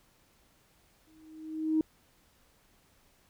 sine tone with exponential growth, 314.6 Hz, D#4, 19 cents sharp, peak -21 dBFS, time 1.07-1.81 s, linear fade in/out 2 ms, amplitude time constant 160 ms, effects tanh soft clip ceiling -17 dBFS + pink hiss -66 dBFS RMS until 3.29 s

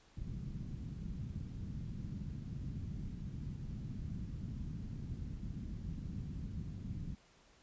white low-pass noise, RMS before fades -43 dBFS, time 0.17-7.15 s, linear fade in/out 5 ms, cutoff 190 Hz, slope 24 dB/octave, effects pink hiss -66 dBFS RMS until 7.62 s + resampled to 16000 Hz

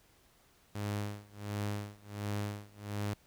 sawtooth tone with tremolo, 103.1 Hz, G#2, 12 cents flat, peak -29 dBFS, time 0.75-3.14 s, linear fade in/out 5 ms, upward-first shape sine, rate 1.4 Hz, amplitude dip 95%, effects pink hiss -66 dBFS RMS until 3.26 s

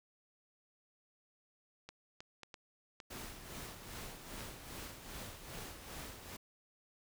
clicks, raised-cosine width 0.2 ms, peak -31 dBFS, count 6, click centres 1.89 / 2.205 / 2.433 / 2.542 / 3.002 / 4.407 s
pink noise with tremolo, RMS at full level -46 dBFS, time 3.1-6.37 s, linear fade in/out 10 ms, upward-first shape sine, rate 2.5 Hz, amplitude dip 55%
effects none

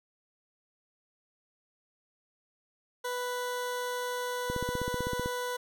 20% pulse tone, 493.9 Hz, B4, in tune, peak -27 dBFS, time 3.04-5.57 s, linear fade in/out 10 ms
click train, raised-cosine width 3 ms, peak -21 dBFS, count 13, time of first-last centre 4.5-5.259 s, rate 15.8 Hz
effects none

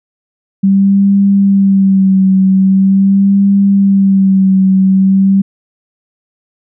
sine tone with vibrato, 194.3 Hz, G3, 15 cents flat, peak -5 dBFS, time 0.63-5.42 s, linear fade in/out 10 ms, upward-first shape sine, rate 0.43 Hz, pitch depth 37 cents each way, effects none

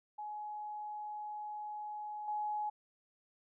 sine tone with level steps, 842 Hz, G#5, 24 cents sharp, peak -40 / -34 dBFS, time 0.18-2.7 s, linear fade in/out 10 ms, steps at 2.28 s, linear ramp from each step 2 ms, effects none

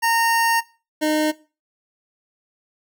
25% pulse tone pair in turn, 920 / 307 Hz, A#5 / D#4, -23 / -23 cents, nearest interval octave + perfect fifth, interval 1900 cents, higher first, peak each -13 / -14 dBFS, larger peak first, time 0.02-0.61 / 1.01-1.32 s, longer first, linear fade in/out 20 ms, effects noise-tail reverb RT60 0.3 s tail -17 dB re dry

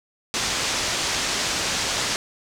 white low-pass noise, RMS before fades -25 dBFS, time 0.34-2.16 s, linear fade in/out 0 ms, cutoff 6900 Hz, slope 24 dB/octave, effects none

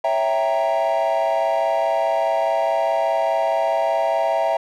triangle chord, C# diminished seventh, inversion none, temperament equal, 554.4 / 659.3 / 784 / 932.3 Hz, C#5 / E5 / G5 / Bb5, 0 / 0 / 0 / 0 cents, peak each -23 / -17 / -21 / -22 dBFS, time 0.04-4.57 s, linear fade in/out 5 ms, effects tanh soft clip ceiling -10 dBFS

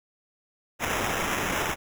blue noise with sample-and-hold, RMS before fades -28 dBFS, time 0.79-1.76 s, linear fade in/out 50 ms, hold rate 4410 Hz, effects none

